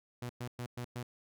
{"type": "tone bursts", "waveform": "sawtooth", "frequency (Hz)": 122, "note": "B2", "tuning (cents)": -21, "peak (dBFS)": -34, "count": 5, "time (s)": [0.22, 1.03], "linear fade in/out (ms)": 5, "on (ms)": 74, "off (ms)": 110, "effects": []}